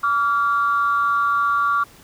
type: tone pair together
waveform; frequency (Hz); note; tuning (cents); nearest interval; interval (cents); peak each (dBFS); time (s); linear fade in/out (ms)
sine; 1148.7 / 1392; D6 / F6; -39 / -6; minor third; 333; -17 / -20; 0.03-1.84; 10
effects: tanh soft clip ceiling -9 dBFS + pink hiss -48 dBFS RMS until 2.03 s